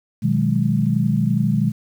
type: chord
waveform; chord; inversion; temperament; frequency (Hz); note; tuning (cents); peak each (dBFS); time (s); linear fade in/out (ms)
sine; G# minor seventh; first; equal; 123.47 / 155.56 / 185 / 207.7; B2 / D#3 / F#3 / G#3; 0 / 0 / 0 / 0; -21 / -21 / -23 / -20; 0.22-1.72; 20
effects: 8-bit